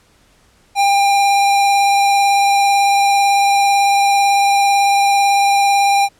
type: tone with vibrato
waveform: square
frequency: 799 Hz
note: G5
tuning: 33 cents sharp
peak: -11 dBFS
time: 0.75-6.09 s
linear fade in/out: 50 ms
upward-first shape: triangle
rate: 18 Hz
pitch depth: 13 cents each way
effects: pink hiss -53 dBFS RMS until 6.19 s + low-pass 10000 Hz 12 dB/octave